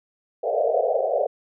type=band-pass noise; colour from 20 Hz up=pink; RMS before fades=-22 dBFS; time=0.43-1.27 s; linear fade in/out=10 ms; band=440 to 730 Hz; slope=96 dB/octave; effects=none